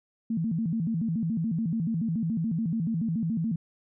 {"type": "tone with vibrato", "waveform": "sine", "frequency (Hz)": 192.7, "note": "G3", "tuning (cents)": -29, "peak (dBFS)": -25, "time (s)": [0.3, 3.56], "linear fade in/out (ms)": 5, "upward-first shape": "square", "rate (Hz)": 7, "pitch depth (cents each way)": 280, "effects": []}